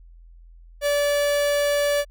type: tone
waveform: 45% pulse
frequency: 578 Hz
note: D5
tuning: 28 cents flat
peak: -19 dBFS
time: 0.81-2.05 s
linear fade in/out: 50 ms
effects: added 42 Hz sine -44 dBFS peak until 2.1 s